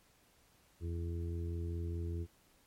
harmonic tone, 84.8 Hz, E2, 50 cents sharp, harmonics 1 / 2 / 3 / 4 / 5, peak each -36 / -48 / -53 / -46 / -51 dBFS, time 0.8-2.27 s, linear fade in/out 50 ms, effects pink hiss -68 dBFS RMS until 2.66 s + MP3 64 kbps

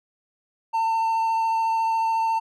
triangle tone with vibrato, 900 Hz, A5, 39 cents sharp, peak -18 dBFS, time 0.73-2.4 s, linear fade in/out 20 ms, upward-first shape sine, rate 14 Hz, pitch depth 13 cents each way, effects none

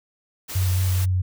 white noise, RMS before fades -33 dBFS, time 0.48-1.06 s, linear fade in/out 20 ms
sine tone with vibrato, 92.5 Hz, F#2, in tune, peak -18 dBFS, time 0.55-1.22 s, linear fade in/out 10 ms, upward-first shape sine, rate 4.5 Hz, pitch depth 16 cents each way
effects none

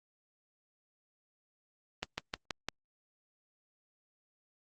slowing click train, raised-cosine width 0.2 ms, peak -16 dBFS, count 5, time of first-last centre 2.03-2.686 s, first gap 150 ms, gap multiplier 1.06, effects Opus 32 kbps

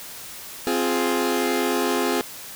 sawtooth chord, F minor, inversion second, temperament equal with one note detuned, 261.6 / 349.2 / 418.7 Hz, C4 / F4 / Ab4, 0 / 0 / +14 cents, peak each -21 dBFS, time 0.67-2.21 s, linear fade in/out 0 ms, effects white hiss -38 dBFS RMS until 2.55 s

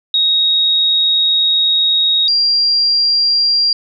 sine tone pair in turn, 3768 / 4761 Hz, A#7 / D8, +18 / +23 cents, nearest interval major third, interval 405 cents, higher second, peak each -10 dBFS, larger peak neither, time 0.14-2.28 / 2.28-3.73 s, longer first, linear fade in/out 2 ms, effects none

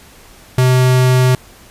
square tone, 127.7 Hz, C3, 42 cents flat, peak -9 dBFS, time 0.58-1.35 s, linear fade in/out 2 ms, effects pink hiss -42 dBFS RMS until 1.7 s + resampled to 32000 Hz

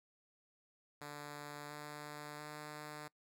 5% pulse tone with pitch steps, 146.7 / 148.49 / 150.3 Hz, D3 / D3 / D3, -2 / +19 / +40 cents, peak -35 dBFS, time 1.01-3.08 s, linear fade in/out 5 ms, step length 690 ms, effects noise-tail reverb RT60 0.1 s tail -23 dB re dry

